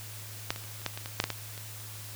clicks, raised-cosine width 0.2 ms, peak -10 / -22 / -29 / -29 / -12 / -20 / -20 / -7 / -10 / -14 / -25 dBFS, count 11, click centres 0.505 / 0.561 / 0.639 / 0.817 / 0.863 / 0.975 / 1.059 / 1.201 / 1.24 / 1.303 / 1.578 s, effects added 106 Hz sine -44 dBFS peak until 2.15 s + white hiss -45 dBFS RMS until 2.15 s

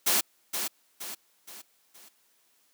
white noise with echo, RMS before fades -24 dBFS, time 0.06-0.21 s, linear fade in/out 10 ms, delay 470 ms, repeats 4, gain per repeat -7 dB, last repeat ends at 2.09 s, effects white hiss -67 dBFS RMS until 2.73 s + high-pass 200 Hz 12 dB/octave

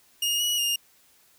sawtooth tone with pitch steps, 2852 / 2916 / 2829 Hz, F7 / F#7 / F7, +36 / -26 / +22 cents, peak -20 dBFS, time 0.22-0.76 s, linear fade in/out 5 ms, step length 180 ms, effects white hiss -60 dBFS RMS until 1.38 s

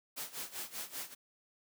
white noise with tremolo, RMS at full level -40 dBFS, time 0.16-1.15 s, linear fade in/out 20 ms, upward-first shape sine, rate 5.1 Hz, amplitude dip 85%, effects high-pass 150 Hz 12 dB/octave

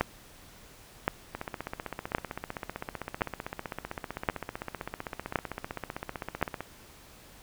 two click trains, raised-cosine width 0.5 ms, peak -19 / -9 dBFS, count 83 / 7, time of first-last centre 1.35-6.606 / 0.01-6.427 s, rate 15.6 / 0.935 Hz, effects pink hiss -53 dBFS RMS until 7.42 s

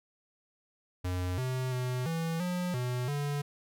square tone with pitch steps, 90.5 / 128.5 / 126.1 / 164.5 / 179.1 / 124.5 / 144.4 Hz, F#2 / C3 / B2 / E3 / F3 / B2 / D3, -38 / -31 / +36 / -3 / +44 / +14 / -29 cents, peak -31 dBFS, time 1.04-3.42 s, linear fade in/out 10 ms, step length 340 ms, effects none

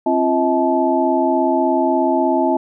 sine tone cluster, 266.2 / 342.8 / 640 / 865 Hz, C4 / F4 / D#5 / A5, +30 / -32 / +49 / -30 cents, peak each -19 dBFS, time 0.06-2.57 s, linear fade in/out 5 ms, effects none

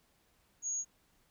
sine tone, 6645 Hz, G#8, in tune, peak -33 dBFS, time 0.62-0.85 s, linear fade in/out 50 ms, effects pink hiss -71 dBFS RMS until 1.3 s

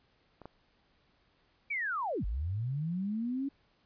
clicks, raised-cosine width 1 ms, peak -35 / -30 dBFS, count 2, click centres 0.417 / 0.456 s
sine linear two-way sweep, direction down then up, 2358 to 44.03 to 282.2 Hz, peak -31 dBFS, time 1.7-3.49 s, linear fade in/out 10 ms, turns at 2.25 s
effects pink hiss -70 dBFS RMS until 3.85 s + resampled to 11025 Hz

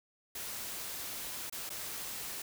white noise with dropouts, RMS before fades -41 dBFS, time 0.35-2.42 s, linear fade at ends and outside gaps 5 ms, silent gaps 1.498-1.524 / 1.694-1.702 s, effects none

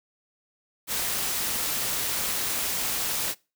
white noise with amplitude modulation, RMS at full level -26 dBFS, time 0.87-3.35 s, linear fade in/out 50 ms, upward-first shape sine, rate 267 Hz, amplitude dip 45%, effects noise-tail reverb RT60 0.3 s tail -24 dB re dry

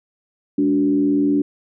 sine tone with frequency modulation, 289.3 Hz, D4, 26 cents flat, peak -14 dBFS, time 0.58-1.42 s, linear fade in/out 5 ms, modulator 80.3 Hz, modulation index 0.66, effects none

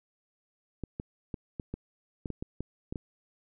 clicks, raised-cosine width 3 ms, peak -22 dBFS, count 11, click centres 0.837 / 0.999 / 1.342 / 1.598 / 1.74 / 2.258 / 2.303 / 2.425 / 2.606 / 2.925 / 2.958 s, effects none

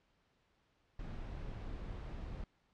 brown noise, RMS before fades -44 dBFS, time 0.99-2.44 s, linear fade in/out 2 ms, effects pink hiss -75 dBFS RMS until 2.73 s + low-pass 4000 Hz 12 dB/octave

